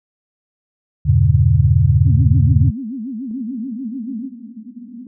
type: chord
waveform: sine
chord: E diminished seventh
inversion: none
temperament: just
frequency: 82.41 / 98.89 / 118.67 / 142.4 Hz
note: E2 / G2 / Bb2 / Db3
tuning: 0 / +16 / +31 / +47 cents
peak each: -15 dBFS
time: 1.05-2.71 s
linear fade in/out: 20 ms
type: tone with vibrato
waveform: sine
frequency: 241.8 Hz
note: B3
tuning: 36 cents flat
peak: -23 dBFS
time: 2.04-4.32 s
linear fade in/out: 50 ms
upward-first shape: sine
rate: 6.9 Hz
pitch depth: 240 cents each way
type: band-pass noise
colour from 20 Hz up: pink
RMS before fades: -35 dBFS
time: 3.31-5.07 s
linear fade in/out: 2 ms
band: 220 to 250 Hz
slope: 96 dB/octave
effects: none